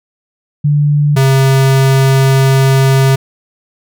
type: tone pair in turn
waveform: sine / square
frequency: 146.83 / 134.35 Hz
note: D3 / C3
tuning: 0 / +46 cents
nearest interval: major second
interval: 154 cents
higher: first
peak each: -7 dBFS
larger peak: neither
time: 0.64-1.16 / 1.16-3.16 s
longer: second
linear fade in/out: 10 ms
effects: none